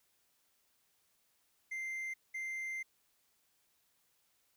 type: tone bursts at uneven times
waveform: triangle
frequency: 2088 Hz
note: C7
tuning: 4 cents flat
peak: -36 dBFS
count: 2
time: 1.71-2.14 / 2.34-2.83 s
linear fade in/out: 10 ms
effects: white hiss -75 dBFS RMS until 4.56 s